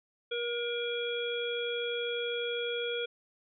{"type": "harmonic tone", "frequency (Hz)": 476, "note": "A#4", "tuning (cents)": 36, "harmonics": [1, 3, 5, 7], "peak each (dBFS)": [-33, -40, -41, -37], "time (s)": [0.31, 3.06], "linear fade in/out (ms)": 10, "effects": []}